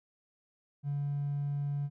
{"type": "tone with hard clipping", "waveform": "triangle", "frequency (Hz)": 142.9, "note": "D3", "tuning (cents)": -47, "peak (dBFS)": -31, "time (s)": [0.83, 1.9], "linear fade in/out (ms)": 50, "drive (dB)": 4, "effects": []}